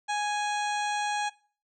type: harmonic tone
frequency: 830.6 Hz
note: G#5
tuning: in tune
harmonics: 1 / 2 / 3 / 4 / 5 / 7 / 8 / 9 / 10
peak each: -28 / -34 / -38 / -40 / -42 / -45 / -46 / -47 / -48 dBFS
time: 0.08-1.3 s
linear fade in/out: 20 ms
effects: noise-tail reverb RT60 0.4 s tail -20 dB re dry